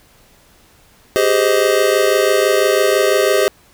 square chord, Ab major seventh, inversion third, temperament just, 389.3 / 415.3 / 519.1 / 623 Hz, G4 / Ab4 / C5 / Eb5, -12 / 0 / -14 / +2 cents, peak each -18 dBFS, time 1.16-3.48 s, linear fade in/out 0 ms, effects pink hiss -50 dBFS RMS until 3.73 s

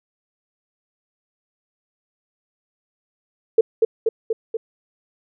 sine tone with echo, 450 Hz, A4, 39 cents sharp, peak -8 dBFS, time 3.58-3.61 s, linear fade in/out 5 ms, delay 240 ms, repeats 4, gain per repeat -3 dB, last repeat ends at 4.57 s, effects none

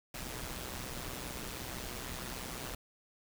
pink noise with amplitude modulation, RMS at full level -39 dBFS, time 0.14-2.75 s, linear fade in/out 5 ms, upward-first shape sine, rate 126 Hz, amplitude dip 65%, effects none

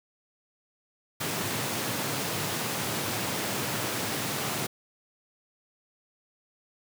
pink high-pass noise, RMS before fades -31 dBFS, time 1.2-4.67 s, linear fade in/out 10 ms, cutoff 100 Hz, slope 48 dB/octave, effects none

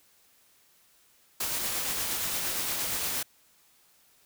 white noise with tremolo, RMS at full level -30 dBFS, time 1.4-3.23 s, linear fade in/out 5 ms, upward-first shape sine, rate 8.6 Hz, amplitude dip 25%, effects white hiss -63 dBFS RMS until 4.25 s

